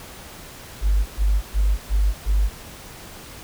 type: tone bursts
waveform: sine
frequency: 50.1 Hz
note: G1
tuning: 38 cents sharp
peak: -15 dBFS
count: 5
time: 0.81-2.5 s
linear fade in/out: 50 ms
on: 250 ms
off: 110 ms
effects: pink hiss -40 dBFS RMS until 3.43 s